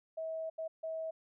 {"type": "tone bursts at uneven times", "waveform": "sine", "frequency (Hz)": 644, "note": "E5", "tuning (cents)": -41, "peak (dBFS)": -36, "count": 3, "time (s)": [[0.17, 0.5], [0.58, 0.68], [0.83, 1.11]], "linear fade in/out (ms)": 10, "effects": []}